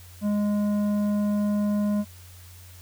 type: tone with tanh clipping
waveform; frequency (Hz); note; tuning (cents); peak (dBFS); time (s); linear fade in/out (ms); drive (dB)
sine; 206.8; G#3; -7; -23; 0.21-2.05; 50; 10
effects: added 90 Hz sine -45 dBFS peak until 2.81 s + white hiss -51 dBFS RMS until 2.81 s